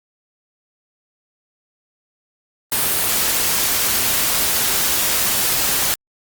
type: noise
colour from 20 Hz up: white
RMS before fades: -18 dBFS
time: 2.72-5.94 s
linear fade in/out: 0 ms
effects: Opus 32 kbps